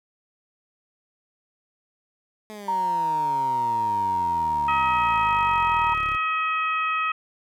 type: exponential sweep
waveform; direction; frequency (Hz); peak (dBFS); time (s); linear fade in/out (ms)
15% pulse; down; 216.3 to 33; -30; 2.5-6.17; 0
type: tone with pitch glide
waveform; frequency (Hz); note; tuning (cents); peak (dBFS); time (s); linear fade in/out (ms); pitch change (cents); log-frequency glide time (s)
sine; 932.3 to 942.6; A#5 to A#5; 0 to +19; -21; 2.68-5.94; 5; +19; 2.83-5.49
type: harmonic tone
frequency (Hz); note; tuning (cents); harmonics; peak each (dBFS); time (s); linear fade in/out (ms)
636; D#5; +38; 2 / 3 / 4 / 5; -23 / -33 / -28 / -40; 4.68-7.12; 5
effects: none